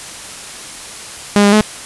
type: tone with pitch steps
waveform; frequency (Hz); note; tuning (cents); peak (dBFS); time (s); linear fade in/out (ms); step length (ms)
sawtooth; 204.4 / 202.7 / 213.4; G#3 / G#3 / G#3; -27 / -42 / +47; -3; 1.36-1.609; 0; 83
effects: white hiss -30 dBFS RMS until 1.85 s + resampled to 24000 Hz